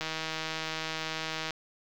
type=click train; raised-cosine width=0.2 ms; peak=-16 dBFS; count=239; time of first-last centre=0.01-1.507 s; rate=159 Hz; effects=low-pass 6000 Hz 12 dB/octave + 8-bit